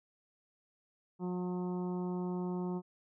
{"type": "harmonic tone", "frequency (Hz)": 180, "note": "F#3", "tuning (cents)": -47, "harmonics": [1, 2, 3, 4, 5, 6, 7], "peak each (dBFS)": [-35, -39, -54, -50, -48, -54, -59], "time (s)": [1.19, 2.82], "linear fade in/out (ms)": 50, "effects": []}